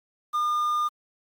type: tone with quantisation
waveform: triangle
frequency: 1210 Hz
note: D#6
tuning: 49 cents flat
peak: -20 dBFS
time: 0.33-0.89 s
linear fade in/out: 20 ms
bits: 8
effects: MP3 96 kbps